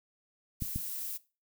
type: noise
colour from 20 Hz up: violet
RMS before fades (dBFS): -38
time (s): 0.6-1.18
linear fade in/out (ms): 20
type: clicks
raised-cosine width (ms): 5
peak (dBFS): -22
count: 2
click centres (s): 0.622 / 0.76
effects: noise-tail reverb RT60 0.3 s tail -19 dB re dry